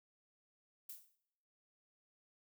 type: noise with exponential decay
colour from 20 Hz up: violet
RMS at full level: -45 dBFS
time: 0.89-1.16 s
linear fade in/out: 5 ms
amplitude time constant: 57 ms
effects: noise-tail reverb RT60 0.8 s tail -20 dB re dry